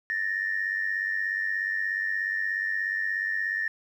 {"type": "tone pair together", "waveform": "sine", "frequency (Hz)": [1760, 1856.8], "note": ["A6", "A#6"], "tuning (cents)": [0, -7], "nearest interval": "minor second", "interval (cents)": 93, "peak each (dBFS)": -28, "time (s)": [0.1, 3.68], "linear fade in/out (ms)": 0, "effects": ["tanh soft clip ceiling -19 dBFS", "10-bit"]}